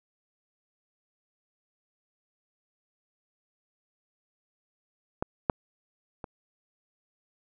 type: clicks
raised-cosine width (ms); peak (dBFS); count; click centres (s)
1; -14 / -8 / -23; 3; 5.225 / 5.498 / 6.242
effects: none